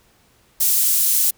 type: high-pass noise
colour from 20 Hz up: pink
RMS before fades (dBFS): -17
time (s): 0.6-1.31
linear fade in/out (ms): 10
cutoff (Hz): 10000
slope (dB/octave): 12
effects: pink hiss -57 dBFS RMS until 1.37 s